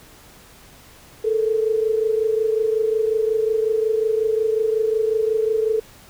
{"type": "tone pair together", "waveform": "sine", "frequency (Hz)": [435, 460.5], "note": ["A4", "A#4"], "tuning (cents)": [-20, -21], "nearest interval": "minor second", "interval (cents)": 99, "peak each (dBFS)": [-18, -23], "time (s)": [1.24, 5.8], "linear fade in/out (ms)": 10, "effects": ["pink hiss -47 dBFS RMS until 6.09 s"]}